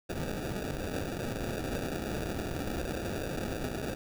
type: noise with sample-and-hold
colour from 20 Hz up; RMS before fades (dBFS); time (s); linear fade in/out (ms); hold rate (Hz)
white; -35; 0.09-3.95; 5; 1050
effects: none